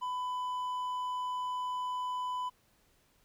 triangle tone with hard clipping, 1000 Hz, B5, 21 cents sharp, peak -34 dBFS, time 0.01-2.5 s, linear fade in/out 20 ms, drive 7 dB, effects pink hiss -69 dBFS RMS until 3.24 s

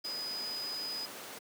sine tone in noise, 4978 Hz, D#8, in tune, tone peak -36 dBFS, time 0.04-1.06 s, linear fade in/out 10 ms, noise pink, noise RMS -44 dBFS, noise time 0.04-1.39 s, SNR +5 dB, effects high-pass 300 Hz 12 dB/octave

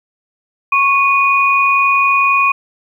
sine tone pair together, 1100 / 2469 Hz, C#6 / D#7, -14 / -14 cents, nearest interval octave + major second, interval 1400 cents, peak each -12 dBFS, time 0.72-2.52 s, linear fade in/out 5 ms, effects 8-bit

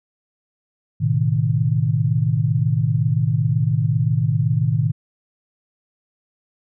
sine chord, A diminished, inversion none, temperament equal with one note detuned, 110 / 127.9 / 155.56 Hz, A2 / C3 / Eb3, 0 / -39 / 0 cents, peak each -20 dBFS, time 1-4.92 s, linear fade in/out 20 ms, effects none

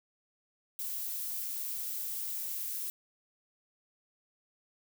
violet noise, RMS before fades -37 dBFS, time 0.79-2.9 s, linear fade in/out 0 ms, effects none

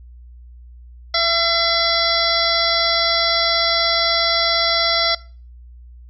harmonic tone with a mistuned harmonic, 677 Hz, E5, 46 cents sharp, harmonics 1 / 2 / 3 / 5 / 6 / 7 / 8, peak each -23 / -23 / -23 / -23 / -23 / -23 / -23 dBFS, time 1.14-5.15 s, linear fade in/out 5 ms, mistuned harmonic 1, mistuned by -16 cents, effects noise-tail reverb RT60 0.4 s tail -22 dB re dry + added 60 Hz sine -38 dBFS peak until 6.09 s

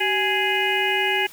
harmonic tone with a mistuned harmonic, 415.8 Hz, G#4, 2 cents sharp, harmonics 1 / 2 / 4 / 5 / 6 / 7, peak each -26 / -26 / -26 / -26 / -26 / -26 dBFS, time 0-1.27 s, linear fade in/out 10 ms, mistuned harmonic 1, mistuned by -140 cents, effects white hiss -45 dBFS RMS until 1.32 s

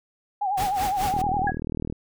sine tone with vibrato, 786 Hz, G5, 4 cents sharp, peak -22 dBFS, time 0.41-1.51 s, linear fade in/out 10 ms, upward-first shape sine, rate 9.8 Hz, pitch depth 100 cents each way
pink noise with tremolo, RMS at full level -30 dBFS, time 0.57-1.22 s, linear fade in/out 10 ms, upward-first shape sine, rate 4.7 Hz, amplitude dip 85%
click train, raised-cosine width 3 ms, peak -17 dBFS, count 32, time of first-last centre 1.14-1.925 s, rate 39.5 Hz
sine tone with exponential decay, 1661.2 Hz, G#6, in tune, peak -22 dBFS, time 1.47-1.6 s, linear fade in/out 5 ms, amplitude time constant 28 ms
effects none

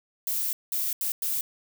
violet noise bursts at uneven times, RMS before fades -28 dBFS, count 4, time 0.27-0.53 / 0.72-0.93 / 1.01-1.12 / 1.22-1.41 s, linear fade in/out 2 ms, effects none

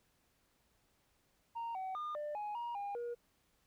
sine tone with pitch steps, 927 / 756 / 1213 / 595 / 835 / 948 / 808 / 476.8 Hz, A#5 / F#5 / D#6 / D5 / G#5 / A#5 / G#5 / A#4, -10 / +37 / -44 / +22 / +9 / +29 / -48 / +39 cents, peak -36 dBFS, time 1.55-3.15 s, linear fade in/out 20 ms, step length 200 ms, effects tanh soft clip ceiling -37 dBFS + pink hiss -75 dBFS RMS until 3.66 s

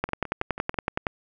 two click trains, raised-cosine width 0.5 ms, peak -9 / -20 dBFS, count 12 / 5, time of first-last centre 0.04-1.068 / 0.09-0.743 s, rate 10.7 / 6.13 Hz, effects none

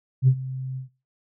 sine tone with ADSR envelope, 130.81 Hz, C3, in tune, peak -10 dBFS, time 0.22-0.89 s, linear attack 57 ms, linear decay 68 ms, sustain -18 dB, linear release 120 ms, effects noise-tail reverb RT60 0.3 s tail -19 dB re dry + tanh soft clip ceiling -8 dBFS

